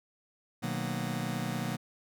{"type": "chord", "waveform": "sawtooth", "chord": "B major seventh", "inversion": "none", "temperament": "just", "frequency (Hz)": [123.47, 154.34, 185.21, 231.5], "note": ["B2", "D#3", "F#3", "A#3"], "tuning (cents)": [0, -14, 2, -12], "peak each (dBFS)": -33, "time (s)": [0.62, 1.77], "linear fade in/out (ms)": 20, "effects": []}